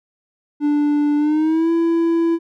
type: tone with pitch glide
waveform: triangle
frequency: 293.7 to 333.5 Hz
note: D4 to E4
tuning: 0 to +20 cents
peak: -12 dBFS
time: 0.6-2.39 s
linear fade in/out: 50 ms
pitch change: +220 cents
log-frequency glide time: 1.17-1.71 s
effects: none